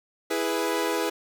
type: chord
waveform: sawtooth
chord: E major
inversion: none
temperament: equal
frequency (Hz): 329.6 / 415.3 / 493.9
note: E4 / G#4 / B4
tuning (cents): 0 / 0 / 0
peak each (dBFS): -25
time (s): 0.3-1.1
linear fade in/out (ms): 10
effects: none